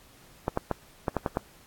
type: clicks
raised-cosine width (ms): 1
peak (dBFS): -11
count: 7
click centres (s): 0.481 / 0.574 / 0.713 / 1.082 / 1.167 / 1.262 / 1.371
effects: pink hiss -56 dBFS RMS until 1.66 s + AAC 64 kbps